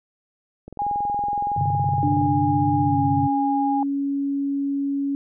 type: click train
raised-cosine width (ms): 2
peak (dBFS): -24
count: 35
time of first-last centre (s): 0.68-2.261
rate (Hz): 21.5
type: tone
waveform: sine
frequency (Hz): 820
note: G#5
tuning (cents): -22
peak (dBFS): -21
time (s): 0.79-3.83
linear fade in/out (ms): 2
type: chord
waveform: sine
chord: G suspended fourth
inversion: none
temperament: equal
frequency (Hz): 98 / 130.81 / 146.83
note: G2 / C3 / D3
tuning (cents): 0 / 0 / 0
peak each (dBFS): -26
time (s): 1.56-3.28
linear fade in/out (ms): 20
type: tone with pitch glide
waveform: sine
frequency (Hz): 293.7 to 279.3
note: D4 to C#4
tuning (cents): 0 to +13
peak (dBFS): -21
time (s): 2.03-5.15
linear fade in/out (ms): 0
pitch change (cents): -87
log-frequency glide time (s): 2.83-2.98
effects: none